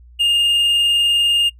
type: tone with vibrato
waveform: triangle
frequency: 2825 Hz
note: F7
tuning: 19 cents sharp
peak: -11 dBFS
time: 0.19-1.5 s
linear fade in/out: 20 ms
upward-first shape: triangle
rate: 20 Hz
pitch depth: 17 cents each way
effects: noise-tail reverb RT60 0.1 s tail -24 dB re dry + added 60 Hz sine -41 dBFS peak until 1.59 s